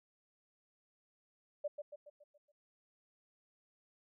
sine tone with echo, 587.3 Hz, D5, in tune, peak -34 dBFS, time 1.64-1.68 s, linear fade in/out 10 ms, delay 140 ms, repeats 6, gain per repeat -6 dB, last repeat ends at 2.52 s, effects none

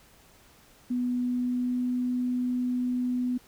sine tone with pitch glide, 246.9 to 248.8 Hz, B3 to B3, 0 to +13 cents, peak -25 dBFS, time 0.9-3.38 s, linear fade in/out 10 ms, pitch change +13 cents, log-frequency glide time 1.17-1.91 s, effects pink hiss -57 dBFS RMS until 3.47 s

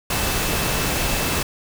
sine tone in noise, 2637 Hz, E7, in tune, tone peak -33 dBFS, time 0.1-1.43 s, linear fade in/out 5 ms, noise pink, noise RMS -22 dBFS, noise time 0.1-1.43 s, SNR -14 dB, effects none

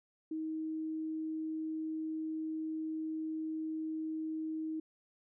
sine tone, 315.9 Hz, D#4, 26 cents sharp, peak -35 dBFS, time 0.31-4.8 s, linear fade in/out 5 ms, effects none

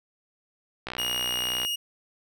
click train, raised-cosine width 0.3 ms, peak -16 dBFS, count 49, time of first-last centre 0.87-1.649 s, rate 61.6 Hz
40% pulse tone, 2863 Hz, F7, 42 cents sharp, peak -26 dBFS, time 0.98-1.76 s, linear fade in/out 10 ms
effects none

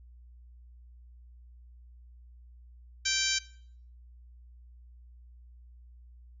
harmonic tone, 780 Hz, G5, 9 cents flat, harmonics 2 / 3 / 4 / 5 / 6 / 7 / 8 / 9, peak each -35 / -35 / -35 / -35 / -35 / -35 / -35 / -35 dBFS, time 3.05-3.39 s, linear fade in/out 10 ms, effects noise-tail reverb RT60 0.6 s tail -21 dB re dry + added 60 Hz sine -50 dBFS peak until 6.4 s

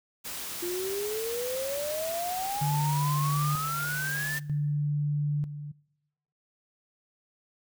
white noise, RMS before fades -37 dBFS, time 0.24-4.4 s, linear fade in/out 20 ms
sine exponential sweep, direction up, 343.9 to 1800 Hz, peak -30 dBFS, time 0.62-4.39 s, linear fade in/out 10 ms
sine tone with tremolo, 146.83 Hz, D3, in tune, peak -25 dBFS, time 2.61-5.72 s, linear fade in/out 10 ms, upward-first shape square, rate 0.53 Hz, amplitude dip 70%
effects noise-tail reverb RT60 1.0 s tail -24 dB re dry

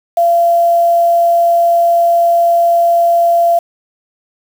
sine tone with quantisation, 684 Hz, F5, 36 cents flat, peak -7 dBFS, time 0.17-3.59 s, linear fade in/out 5 ms, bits 5, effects none

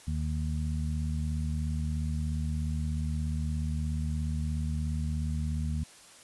harmonic tone, 76.9 Hz, D#2, 20 cents flat, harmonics 1 / 2 / 3, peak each -30 / -34 / -38 dBFS, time 0.07-5.84 s, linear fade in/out 10 ms, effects white hiss -53 dBFS RMS until 6.23 s + resampled to 24000 Hz

